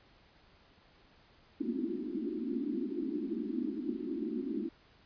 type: band-pass noise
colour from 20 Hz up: white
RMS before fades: -36 dBFS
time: 1.6-4.69 s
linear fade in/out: 10 ms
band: 210 to 360 Hz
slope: 96 dB/octave
effects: pink hiss -63 dBFS RMS until 5.05 s + resampled to 11025 Hz